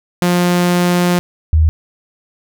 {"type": "tone pair in turn", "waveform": ["sawtooth", "sine"], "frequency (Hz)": [176.8, 78.76], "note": ["F3", "D#2"], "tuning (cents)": [22, 22], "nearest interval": "octave + major second", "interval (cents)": 1400, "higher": "first", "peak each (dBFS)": -7, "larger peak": "neither", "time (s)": [[0.22, 1.19], [1.53, 1.69]], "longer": "first", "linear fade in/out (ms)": 0, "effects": []}